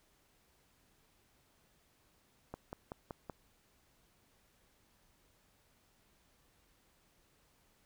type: click train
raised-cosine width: 1 ms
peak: -28 dBFS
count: 5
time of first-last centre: 2.54-3.298 s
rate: 5.28 Hz
effects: pink hiss -71 dBFS RMS until 7.85 s